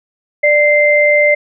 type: tone pair together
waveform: sine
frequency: 591.6 / 2084 Hz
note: D5 / C7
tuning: +13 / -7 cents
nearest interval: octave + minor seventh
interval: 2180 cents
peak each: -10 dBFS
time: 0.43-1.35 s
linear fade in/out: 10 ms
effects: none